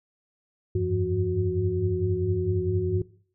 sine tone cluster, 87.4 / 98.3 / 102.8 / 171.7 / 367 Hz, F2 / G2 / G#2 / F3 / F#4, +2 / +5 / -17 / -29 / -14 cents, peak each -31 / -27 / -34 / -34 / -26 dBFS, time 0.75-3.02 s, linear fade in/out 5 ms, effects noise-tail reverb RT60 0.5 s tail -20 dB re dry

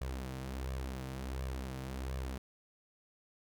sawtooth tone with flanger, 65.41 Hz, C2, in tune, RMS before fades -40 dBFS, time 0.01-2.38 s, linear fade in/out 5 ms, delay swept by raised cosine 1.7 to 6.7 ms, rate 1.4 Hz, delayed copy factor +0.6, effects none

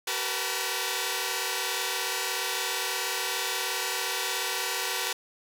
5% pulse tone cluster, 381.2 / 462.6 / 499.6 / 874 / 967 Hz, G4 / A#4 / B4 / A5 / B5, -48 / -13 / +20 / -12 / -37 cents, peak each -23 dBFS, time 0.07-5.13 s, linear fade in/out 5 ms, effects none

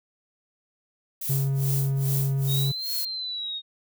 violet noise with tremolo, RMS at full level -29 dBFS, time 1.21-3.05 s, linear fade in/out 5 ms, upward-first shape sine, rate 2.4 Hz, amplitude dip 95%
triangle tone, 136.5 Hz, C#3, 26 cents flat, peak -20 dBFS, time 1.29-2.72 s, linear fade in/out 10 ms
sine exponential two-way sweep, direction up then down, 3705 to 4300 to 3705 Hz, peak -29 dBFS, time 2.47-3.62 s, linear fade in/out 50 ms, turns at 2.93 s
effects none

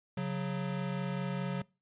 square tone pair together, 138.59 / 183.45 Hz, C#3 / F#3, 0 / -15 cents, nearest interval perfect fourth, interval 485 cents, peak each -37 / -35 dBFS, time 0.17-1.62 s, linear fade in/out 5 ms, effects noise-tail reverb RT60 0.3 s tail -24 dB re dry + resampled to 8000 Hz

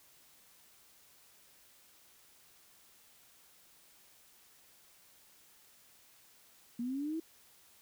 sine linear sweep, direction up, 231.5 to 331.3 Hz, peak -34 dBFS, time 6.79-7.2 s, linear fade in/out 5 ms, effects white hiss -63 dBFS RMS until 7.81 s

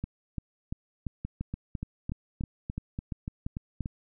two click trains, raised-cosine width 5 ms, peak -20 / -21 dBFS, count 12 / 10, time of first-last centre 0.04-3.807 / 1.25-3.859 s, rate 2.92 / 3.45 Hz, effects none

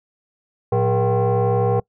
sine tone with frequency modulation, 181.9 Hz, F#3, 29 cents flat, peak -14 dBFS, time 0.72-1.8 s, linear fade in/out 5 ms, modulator 296 Hz, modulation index 2, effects noise-tail reverb RT60 0.1 s tail -25 dB re dry + tanh soft clip ceiling -11 dBFS

